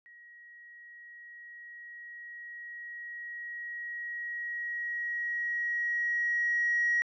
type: tone with level ramp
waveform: sine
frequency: 1900 Hz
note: A#6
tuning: 33 cents sharp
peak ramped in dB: -51 to -23 dBFS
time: 0.06-7.02 s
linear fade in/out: 0 ms
effects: tanh soft clip ceiling -20 dBFS